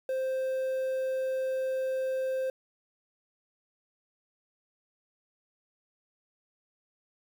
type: tone with quantisation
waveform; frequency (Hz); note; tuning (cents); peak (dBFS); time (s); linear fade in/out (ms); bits
triangle; 523.3; C5; 0; -26; 0.09-2.5; 2; 9
effects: none